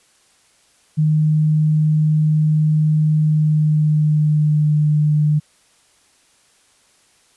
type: tone with pitch glide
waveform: sine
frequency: 154 to 150.66 Hz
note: D#3 to D3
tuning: -17 to +45 cents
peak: -12 dBFS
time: 0.97-5.4 s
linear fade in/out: 20 ms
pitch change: -38 cents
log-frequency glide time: 3.18-4.8 s
effects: white hiss -56 dBFS RMS until 7.36 s + resampled to 24000 Hz